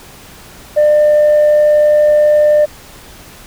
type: tone with amplitude modulation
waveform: sine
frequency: 599 Hz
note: D5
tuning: 34 cents sharp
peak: -3 dBFS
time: 0.76-2.66 s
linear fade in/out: 20 ms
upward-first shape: sine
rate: 78.6 Hz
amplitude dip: 25%
effects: tanh soft clip ceiling -4 dBFS + pink hiss -37 dBFS RMS until 3.46 s